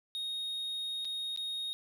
triangle tone with dropouts, 3729 Hz, A#7, in tune, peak -33 dBFS, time 0.15-1.73 s, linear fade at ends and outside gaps 0 ms, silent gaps 1.047-1.052 / 1.362-1.374 s, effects none

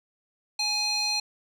square tone with band-pass filter, 836 Hz, G#5, 11 cents sharp, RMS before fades -27 dBFS, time 0.59-1.2 s, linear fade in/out 5 ms, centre 4400 Hz, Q 3, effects none

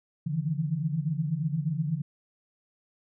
sine tone cluster, 144 / 158.9 / 167.3 Hz, D3 / D#3 / E3, -34 / +37 / +26 cents, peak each -30 / -31 / -31 dBFS, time 0.26-2.02 s, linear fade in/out 10 ms, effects none

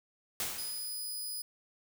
white noise with exponential decay, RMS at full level -33 dBFS, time 0.4-1.14 s, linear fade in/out 1 ms, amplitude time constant 160 ms
10% pulse tone, 4978 Hz, D#8, in tune, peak -30 dBFS, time 0.58-1.42 s, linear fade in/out 5 ms
effects none

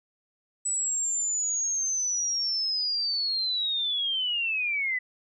sine linear sweep, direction down, 7940 to 1975.5 Hz, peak -25 dBFS, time 0.65-4.99 s, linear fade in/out 10 ms, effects none

